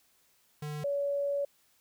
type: tone pair in turn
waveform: square / sine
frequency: 149.6 / 566.1 Hz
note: D3 / C#5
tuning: +32 / +36 cents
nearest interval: octave + major seventh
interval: 2304 cents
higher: second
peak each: -36 / -28 dBFS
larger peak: second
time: 0.62-0.84 / 0.84-1.45 s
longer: second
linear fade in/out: 5 ms
effects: white hiss -68 dBFS RMS until 1.8 s